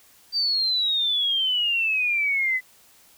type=exponential sweep; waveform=sine; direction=down; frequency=4700 to 2000 Hz; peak=-20 dBFS; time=0.32-2.61 s; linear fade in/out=50 ms; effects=white hiss -55 dBFS RMS until 3.17 s